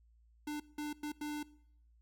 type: tone bursts at uneven times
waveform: square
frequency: 298 Hz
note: D4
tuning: 25 cents sharp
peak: -38 dBFS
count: 4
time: 0.47-0.6 / 0.78-0.93 / 1.03-1.12 / 1.21-1.43 s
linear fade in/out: 5 ms
effects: noise-tail reverb RT60 0.7 s tail -21 dB re dry + added 57 Hz sine -63 dBFS peak until 2.01 s